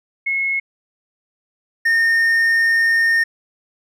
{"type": "tone pair in turn", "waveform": ["sine", "triangle"], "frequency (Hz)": [2176, 1829.8], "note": ["C#7", "A#6"], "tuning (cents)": [-33, -33], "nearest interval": "minor third", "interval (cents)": 300, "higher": "first", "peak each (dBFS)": [-17, -11], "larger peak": "second", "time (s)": [[0.26, 0.6], [1.85, 3.24]], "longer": "second", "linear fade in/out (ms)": 10, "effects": []}